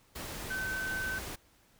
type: tone in noise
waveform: sine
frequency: 1530 Hz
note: G6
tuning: 42 cents flat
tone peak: -33 dBFS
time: 0.5-1.19 s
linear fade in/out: 10 ms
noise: pink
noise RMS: -41 dBFS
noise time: 0.15-1.36 s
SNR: +5 dB
effects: pink hiss -65 dBFS RMS until 1.79 s